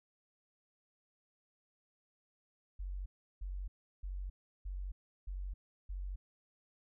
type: tone bursts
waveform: sine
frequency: 46.73 Hz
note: F#1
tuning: 18 cents sharp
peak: -38 dBFS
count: 6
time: 2.79-6.16 s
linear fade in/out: 10 ms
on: 270 ms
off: 350 ms
effects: none